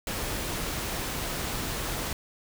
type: noise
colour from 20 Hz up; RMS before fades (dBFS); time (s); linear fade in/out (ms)
pink; -32; 0.07-2.13; 2
effects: none